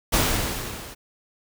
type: noise with level ramp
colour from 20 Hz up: pink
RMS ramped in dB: -18 to -40 dBFS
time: 0.12-0.95 s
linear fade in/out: 20 ms
effects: none